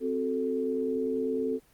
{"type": "chord", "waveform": "sine", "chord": "F# diminished", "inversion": "second", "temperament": "equal", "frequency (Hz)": [261.6, 370, 440], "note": ["C4", "F#4", "A4"], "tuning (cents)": [0, 0, 0], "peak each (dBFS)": [-31, -35, -29], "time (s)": [0, 1.6], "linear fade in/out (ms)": 50, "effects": ["pink hiss -62 dBFS RMS until 1.73 s", "Opus 24 kbps"]}